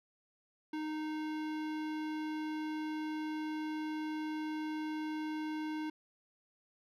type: tone with hard clipping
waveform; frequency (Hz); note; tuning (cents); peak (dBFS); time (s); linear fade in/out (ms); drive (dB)
sine; 309; D#4; -12; -38; 0.73-5.9; 5; 18
effects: none